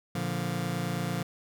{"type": "chord", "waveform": "sawtooth", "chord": "Bb major", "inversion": "none", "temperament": "just", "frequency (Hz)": [116.54, 145.68, 174.81], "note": ["Bb2", "D3", "F3"], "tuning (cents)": [0, -14, 2], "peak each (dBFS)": [-31, -30, -28], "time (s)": [0.15, 1.23], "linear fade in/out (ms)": 5, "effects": []}